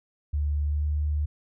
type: tone with pitch glide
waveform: sine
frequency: 73.42 to 74.62 Hz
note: D2 to D2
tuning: 0 to +28 cents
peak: -23 dBFS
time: 0.33-1.26 s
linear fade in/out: 10 ms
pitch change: +28 cents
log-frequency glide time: 0.64-0.86 s
effects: none